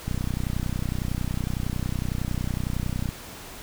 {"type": "click train", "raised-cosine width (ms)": 5, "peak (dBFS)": -15, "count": 94, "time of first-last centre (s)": [0.08, 3.09], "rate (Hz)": 30.9, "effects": ["pink hiss -41 dBFS RMS until 3.62 s"]}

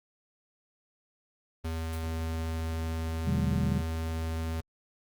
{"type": "tone", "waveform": "square", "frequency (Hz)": 81.2, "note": "E2", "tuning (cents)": -26, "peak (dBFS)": -31, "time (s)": [1.64, 4.61], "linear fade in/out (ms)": 10}
{"type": "noise with exponential decay", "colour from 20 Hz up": "white", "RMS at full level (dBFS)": -43, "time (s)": [1.93, 2.12], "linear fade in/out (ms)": 2, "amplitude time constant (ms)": 40}
{"type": "chord", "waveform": "sine", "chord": "G# half-diminished seventh", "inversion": "first", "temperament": "just", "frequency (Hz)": [124.59, 149.51, 186.89, 207.7], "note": ["B2", "D3", "F#3", "G#3"], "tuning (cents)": [16, 31, 18, 0], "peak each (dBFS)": -32, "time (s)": [3.24, 3.83], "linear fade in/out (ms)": 50}
{"effects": ["Opus 24 kbps"]}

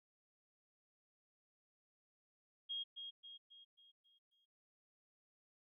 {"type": "tone with echo", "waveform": "sine", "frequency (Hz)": 3259, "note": "G#7", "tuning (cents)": -33, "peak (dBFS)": -40, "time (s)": [2.69, 2.84], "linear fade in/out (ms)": 20, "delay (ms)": 270, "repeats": 6, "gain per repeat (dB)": -6, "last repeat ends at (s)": 4.46, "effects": []}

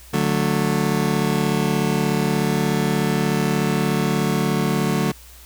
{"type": "chord", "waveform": "30% pulse", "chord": "D major", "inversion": "none", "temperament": "just", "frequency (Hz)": [146.83, 183.54, 220.2], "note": ["D3", "F#3", "A3"], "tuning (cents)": [0, -14, 2], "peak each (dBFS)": -20, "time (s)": [0.13, 5.12], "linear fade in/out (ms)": 10, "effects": ["added 60 Hz sine -44 dBFS peak until 5.45 s", "white hiss -46 dBFS RMS until 5.45 s"]}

